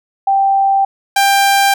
sine / sawtooth tone pair in turn, 784 / 792.2 Hz, G5 / G5, 0 / +18 cents, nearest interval unison, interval 18 cents, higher second, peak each -9 / -5 dBFS, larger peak second, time 0.27-0.85 / 1.16-1.74 s, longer neither, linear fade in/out 5 ms, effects none

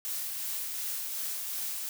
blue noise with tremolo, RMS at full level -34 dBFS, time 0.05-1.89 s, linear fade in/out 0 ms, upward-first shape sine, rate 2.7 Hz, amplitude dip 25%, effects none

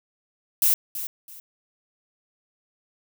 violet noise with echo, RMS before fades -19 dBFS, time 0.62-0.74 s, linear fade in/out 2 ms, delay 330 ms, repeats 2, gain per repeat -12 dB, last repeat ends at 1.4 s, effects none

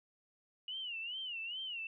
sine tone with vibrato, 2884 Hz, F#7, 45 cents flat, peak -39 dBFS, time 0.68-1.87 s, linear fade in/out 2 ms, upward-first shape sine, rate 2.4 Hz, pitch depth 150 cents each way, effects none

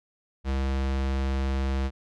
square tone, 67 Hz, C2, 42 cents sharp, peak -25 dBFS, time 0.44-1.91 s, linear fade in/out 50 ms, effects low-pass 5000 Hz 12 dB/octave

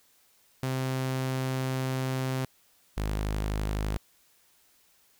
sawtooth tone pair in turn, 130.81 / 51.91 Hz, C3 / G#1, 0 / 0 cents, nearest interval octave + major third, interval 1600 cents, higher first, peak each -24 dBFS, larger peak neither, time 0.63-2.45 / 2.97-3.97 s, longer first, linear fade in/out 0 ms, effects white hiss -64 dBFS RMS until 5.19 s

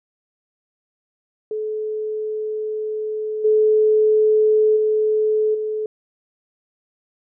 sine tone with level steps, 430.5 Hz, A4, 38 cents flat, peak -22 / -12 / -15 / -21 dBFS, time 1.51-5.86 s, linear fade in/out 2 ms, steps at 3.44 / 4.76 / 5.54 s, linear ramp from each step 10 ms, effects none

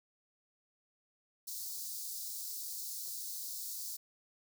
white high-pass noise, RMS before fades -42 dBFS, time 1.47-3.97 s, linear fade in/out 10 ms, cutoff 4200 Hz, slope 48 dB/octave, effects none

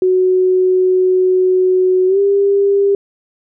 sine tone with pitch glide, 370 to 398.9 Hz, F#4 to G4, 0 to +30 cents, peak -9 dBFS, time 0.02-2.95 s, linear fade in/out 2 ms, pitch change +130 cents, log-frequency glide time 2.07-2.19 s, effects none

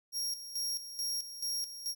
sawtooth tone with tremolo, 5590 Hz, F8, 1 cent sharp, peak -30 dBFS, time 0.12-1.95 s, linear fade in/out 50 ms, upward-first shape square, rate 2.3 Hz, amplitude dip 70%, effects none

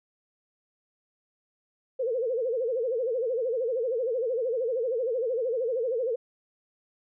sine tone with vibrato, 484.5 Hz, B4, 33 cents flat, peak -25 dBFS, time 1.99-6.16 s, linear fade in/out 10 ms, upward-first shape sine, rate 13 Hz, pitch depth 160 cents each way, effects none

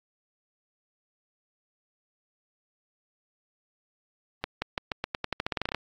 accelerating click train, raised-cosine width 0.3 ms, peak -12 dBFS, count 17, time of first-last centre 4.44-5.746 s, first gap 180 ms, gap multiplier 0.88, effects AAC 64 kbps

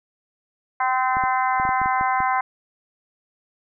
harmonic tone, 257.5 Hz, C4, 28 cents flat, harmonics 3 / 4 / 5 / 6 / 7 / 8, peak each -22 / -22 / -30 / -29 / -35 / -30 dBFS, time 0.8-2.41 s, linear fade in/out 5 ms
clicks, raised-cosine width 3 ms, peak -21 dBFS, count 9, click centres 1.169 / 1.238 / 1.599 / 1.652 / 1.691 / 1.816 / 1.859 / 2.011 / 2.204 s
effects none

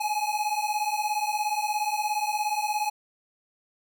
square beating tone pair, 835 / 852 Hz, G#5 / G#5, +9 / +44 cents, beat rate 17 Hz, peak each -29 dBFS, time 0-2.9 s, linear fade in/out 10 ms, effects none

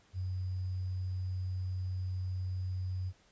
sine tone with sample-and-hold, 92.5 Hz, F#2, in tune, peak -33 dBFS, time 0.13-3.13 s, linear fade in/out 50 ms, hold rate 4900 Hz, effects pink hiss -66 dBFS RMS until 3.31 s + resampled to 16000 Hz

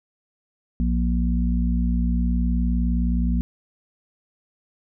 harmonic tone, 59.5 Hz, A#1, 36 cents sharp, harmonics 1 / 3 / 4, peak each -20 / -25 / -26 dBFS, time 0.8-3.41 s, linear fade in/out 0 ms, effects none

